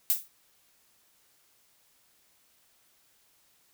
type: noise with exponential decay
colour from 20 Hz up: violet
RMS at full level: -21 dBFS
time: 0.1-0.28 s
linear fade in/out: 0 ms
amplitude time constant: 39 ms
effects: white hiss -66 dBFS RMS until 3.73 s